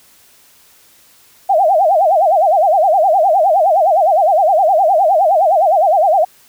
sine tone with vibrato, 702 Hz, F5, 9 cents sharp, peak -8 dBFS, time 1.49-6.25 s, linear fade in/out 10 ms, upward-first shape sine, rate 9.7 Hz, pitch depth 240 cents each way, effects white hiss -48 dBFS RMS until 6.48 s

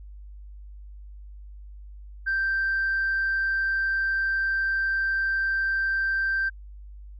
sine tone, 1568 Hz, G6, in tune, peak -21 dBFS, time 2.26-6.5 s, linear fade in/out 20 ms, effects tanh soft clip ceiling -19 dBFS + added 50 Hz sine -40 dBFS peak until 7.19 s

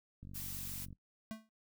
click train, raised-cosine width 5 ms, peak -38 dBFS, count 34, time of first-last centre 0.23-0.928 s, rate 47.3 Hz
blue noise, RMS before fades -44 dBFS, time 0.34-0.86 s, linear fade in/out 20 ms
square tone with exponential decay, 220 Hz, A3, in tune, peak -38 dBFS, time 1.31-1.49 s, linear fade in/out 0 ms, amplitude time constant 38 ms
effects noise-tail reverb RT60 0.1 s tail -19 dB re dry

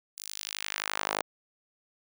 sawtooth tone with high-pass filter sweep, 51.6 Hz, G#1, 10 cents flat, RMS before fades -35 dBFS, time 0.17-1.22 s, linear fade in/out 10 ms, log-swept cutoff 7100 to 620 Hz, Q 1.1, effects none

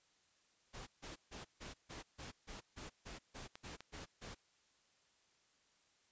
pink noise bursts, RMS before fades -50 dBFS, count 13, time 0.73-4.35 s, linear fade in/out 20 ms, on 140 ms, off 150 ms
clicks, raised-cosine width 0.2 ms, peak -32 dBFS, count 2, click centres 3.555 / 3.806 s
effects white hiss -74 dBFS RMS until 6.11 s + resampled to 16000 Hz

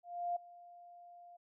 sine tone with ADSR envelope, 700 Hz, F5, 4 cents sharp, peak -32 dBFS, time 0.03-1.37 s, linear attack 330 ms, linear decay 8 ms, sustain -21 dB, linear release 11 ms, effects none

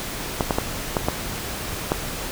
clicks, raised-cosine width 1 ms, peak -5 dBFS, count 6, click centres 0.408 / 0.508 / 0.585 / 0.968 / 1.085 / 1.919 s, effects pink hiss -30 dBFS RMS until 2.31 s

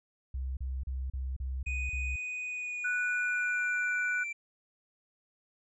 sine tone bursts, 65.3 Hz, C2, 3 cents flat, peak -32 dBFS, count 7, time 0.34-2.16 s, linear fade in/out 5 ms, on 230 ms, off 35 ms
triangle tone with pitch glide, 2488 to 2348 Hz, D#7 to D7, -1 to -1 cents, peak -33 dBFS, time 1.66-4.33 s, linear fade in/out 10 ms, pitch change -100 cents, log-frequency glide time 2.45-3.97 s
sine tone, 1479 Hz, F#6, 1 cent flat, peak -29 dBFS, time 2.84-4.24 s, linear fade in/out 10 ms
effects resampled to 24000 Hz

